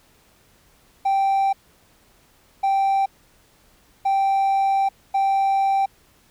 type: tone bursts at uneven times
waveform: triangle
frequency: 782 Hz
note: G5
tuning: 4 cents flat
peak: -14 dBFS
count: 4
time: 1.05-1.53 / 2.63-3.06 / 4.05-4.89 / 5.14-5.86 s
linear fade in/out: 10 ms
effects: tanh soft clip ceiling -10 dBFS + pink hiss -57 dBFS RMS until 6.3 s